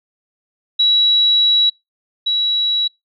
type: tone pair in turn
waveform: sine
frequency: 3900 / 3900 Hz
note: B7 / B7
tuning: -23 / -23 cents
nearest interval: unison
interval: 0 cents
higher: neither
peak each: -10 / -14 dBFS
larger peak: first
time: 0.79-1.7 / 2.26-2.88 s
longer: first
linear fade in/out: 10 ms
effects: noise-tail reverb RT60 0.2 s tail -26 dB re dry